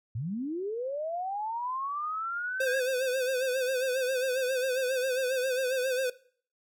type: linear sweep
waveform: sine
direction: up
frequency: 100.8 to 1661.2 Hz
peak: -30 dBFS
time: 0.15-2.8 s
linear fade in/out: 5 ms
type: tone with vibrato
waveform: square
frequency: 515 Hz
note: C5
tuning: 28 cents flat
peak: -27 dBFS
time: 2.6-6.1 s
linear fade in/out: 5 ms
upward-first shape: sine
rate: 7.4 Hz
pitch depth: 70 cents each way
effects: noise-tail reverb RT60 0.5 s tail -20 dB re dry + MP3 96 kbps